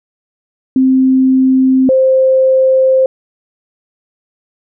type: tone pair in turn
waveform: sine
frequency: 261.6 / 524.4 Hz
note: C4 / C5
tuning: 0 / +4 cents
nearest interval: octave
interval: 1204 cents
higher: second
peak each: -6 dBFS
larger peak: neither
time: 0.76-1.89 / 1.89-3.06 s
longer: second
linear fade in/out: 2 ms
effects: none